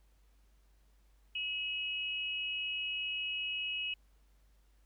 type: tone pair together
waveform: sine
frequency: 2567 / 2912 Hz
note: E7 / F#7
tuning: -47 / -28 cents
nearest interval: major second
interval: 219 cents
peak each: -37 / -37 dBFS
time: 1.35-3.94 s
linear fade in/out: 5 ms
effects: added 50 Hz sine -63 dBFS peak until 4.85 s + pink hiss -75 dBFS RMS until 4.85 s